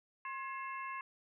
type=harmonic tone with a mistuned harmonic; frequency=534 Hz; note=C5; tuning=35 cents sharp; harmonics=2 / 3 / 4 / 5; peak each=-41 / -48 / -48 / -50 dBFS; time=0.25-1.01 s; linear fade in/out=2 ms; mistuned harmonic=3; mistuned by=+89 cents; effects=none